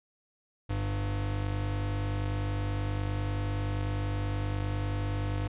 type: tone pair together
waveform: square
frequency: 49.68 / 100 Hz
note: G1 / G2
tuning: +24 / +35 cents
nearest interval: octave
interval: 1211 cents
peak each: -35 / -31 dBFS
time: 0.69-5.48 s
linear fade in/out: 10 ms
effects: resampled to 8000 Hz